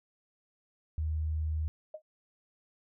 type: tone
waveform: sine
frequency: 78 Hz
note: D#2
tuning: 5 cents sharp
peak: -29 dBFS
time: 0.98-1.68 s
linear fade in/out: 0 ms
type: tone with exponential decay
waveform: sine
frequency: 620 Hz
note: D#5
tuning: 6 cents flat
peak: -35 dBFS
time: 1.94-2.02 s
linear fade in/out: 5 ms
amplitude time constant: 17 ms
effects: none